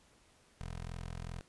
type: tone with notch filter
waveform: 15% pulse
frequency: 42.55 Hz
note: F1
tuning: 44 cents flat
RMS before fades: -43 dBFS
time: 0.61-1.41 s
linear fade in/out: 0 ms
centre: 350 Hz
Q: 1.5
effects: pink hiss -66 dBFS RMS until 1.48 s + resampled to 24000 Hz